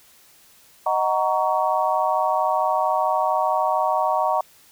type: chord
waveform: sine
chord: D# minor seventh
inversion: none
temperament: just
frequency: 622.3 / 746.7 / 933.4 / 1120.1 Hz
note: D#5 / F#5 / A#5 / C#6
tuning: 0 / +16 / +2 / +18 cents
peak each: -24 / -23 / -23 / -25 dBFS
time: 0.86-4.41 s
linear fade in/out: 5 ms
effects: white hiss -53 dBFS RMS until 4.71 s